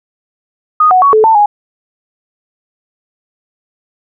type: tone with pitch steps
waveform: sine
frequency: 1240 / 739 / 1120 / 434.4 / 891 / 828 Hz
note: D#6 / F#5 / C#6 / A4 / A5 / G#5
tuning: -6 / -2 / +18 / -22 / +22 / -5 cents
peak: -4 dBFS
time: 0.8-1.46 s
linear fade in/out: 5 ms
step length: 110 ms
effects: none